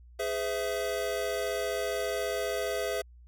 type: chord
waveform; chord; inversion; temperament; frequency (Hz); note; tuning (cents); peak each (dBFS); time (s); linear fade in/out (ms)
square; Ab augmented; none; equal with one note detuned; 415.3 / 510.1 / 659.3; Ab4 / C5 / E5; 0 / -44 / 0; -35 / -35 / -34; 0.19-3.02; 10
effects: added 60 Hz sine -50 dBFS peak until 3.27 s